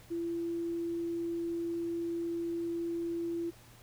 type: tone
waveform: sine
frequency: 338.1 Hz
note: E4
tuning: 44 cents sharp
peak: -32 dBFS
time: 0.1-3.51 s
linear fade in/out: 20 ms
effects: added 117 Hz sine -58 dBFS peak until 3.82 s + pink hiss -58 dBFS RMS until 3.82 s